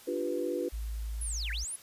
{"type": "chord", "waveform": "sine", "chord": "G dominant seventh", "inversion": "second", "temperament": "equal", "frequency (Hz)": [293.7, 349.2, 392, 493.9], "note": ["D4", "F4", "G4", "B4"], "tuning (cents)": [0, 0, 0, 0], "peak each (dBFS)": [-37, -34, -38, -34], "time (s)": [0.07, 0.69], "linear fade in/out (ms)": 10}
{"type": "tone", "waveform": "sine", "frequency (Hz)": 55, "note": "A1", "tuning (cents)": 0, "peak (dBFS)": -33, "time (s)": [0.72, 1.65], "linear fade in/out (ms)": 20}
{"type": "linear two-way sweep", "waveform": "sine", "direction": "down then up", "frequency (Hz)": [11080, 1480, 11080], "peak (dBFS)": -35, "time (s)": [1.21, 1.76], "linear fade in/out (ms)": 5, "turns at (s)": 1.51}
{"effects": ["white hiss -54 dBFS RMS until 1.82 s", "resampled to 32000 Hz"]}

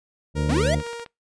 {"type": "harmonic tone", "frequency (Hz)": 74.2, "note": "D2", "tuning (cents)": 18, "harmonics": [1, 2, 3, 4, 5, 6, 7, 8], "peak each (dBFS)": [-25, -24, -31, -32, -40, -42, -37, -43], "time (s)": [0.34, 0.83], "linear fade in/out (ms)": 50}
{"type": "tone with tremolo", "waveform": "sawtooth", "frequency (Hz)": 469.2, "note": "A#4", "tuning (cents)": 11, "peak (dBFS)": -26, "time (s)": [0.35, 1.05], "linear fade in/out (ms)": 20, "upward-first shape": "triangle", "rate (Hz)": 4.2, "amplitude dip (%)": 35}
{"type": "linear sweep", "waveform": "square", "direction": "up", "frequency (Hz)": [190.3, 698.5], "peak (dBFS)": -21, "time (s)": [0.49, 0.75], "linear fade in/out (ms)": 5}
{"type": "click train", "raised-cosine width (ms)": 0.3, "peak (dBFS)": -24, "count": 7, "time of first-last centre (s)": [0.67, 1.062], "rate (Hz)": 15.3}
{"effects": ["noise-tail reverb RT60 0.2 s tail -26 dB re dry", "resampled to 22050 Hz"]}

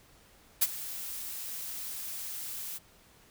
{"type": "noise with ADSR envelope", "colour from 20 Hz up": "blue", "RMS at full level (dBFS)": -22, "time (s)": [0.61, 2.79], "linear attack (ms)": 15, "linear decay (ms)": 38, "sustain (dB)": -17, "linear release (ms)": 27, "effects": ["pink hiss -60 dBFS RMS until 3.3 s"]}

